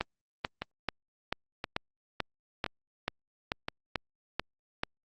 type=two click trains; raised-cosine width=0.3 ms; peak=-13 / -17 dBFS; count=12 / 4; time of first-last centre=0.01-4.835 / 0.62-3.684 s; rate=2.28 / 0.979 Hz; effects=Opus 32 kbps